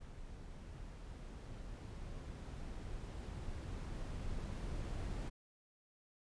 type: noise with level ramp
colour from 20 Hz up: brown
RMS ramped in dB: -51 to -41 dBFS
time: 0-5.3 s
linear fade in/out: 20 ms
effects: resampled to 22050 Hz